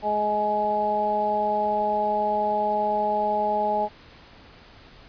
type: harmonic tone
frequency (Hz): 210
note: G#3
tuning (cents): +19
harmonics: 1 / 2 / 3 / 4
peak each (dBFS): -34 / -31 / -26 / -23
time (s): 0.02-3.89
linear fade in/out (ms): 50
effects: pink hiss -49 dBFS RMS until 5.08 s + resampled to 11025 Hz